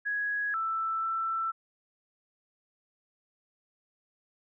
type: tone with pitch steps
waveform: sine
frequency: 1666 / 1325 / 1333 Hz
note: G#6 / E6 / E6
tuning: +5 / +9 / +19 cents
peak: -28 dBFS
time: 0.05-1.52 s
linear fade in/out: 20 ms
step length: 490 ms
effects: none